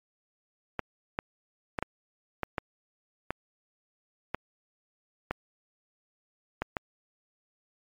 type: clicks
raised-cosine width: 0.5 ms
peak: -14 dBFS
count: 11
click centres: 0.793 / 1.189 / 1.788 / 1.826 / 2.433 / 2.582 / 3.306 / 4.346 / 5.31 / 6.62 / 6.768 s
effects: MP3 96 kbps